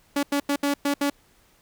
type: tone bursts at uneven times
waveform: sawtooth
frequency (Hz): 284.5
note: C#4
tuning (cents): +45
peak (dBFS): -17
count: 6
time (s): 0.16-0.23 / 0.32-0.4 / 0.49-0.56 / 0.63-0.74 / 0.85-0.94 / 1.01-1.1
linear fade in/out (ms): 5
effects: pink hiss -60 dBFS RMS until 1.61 s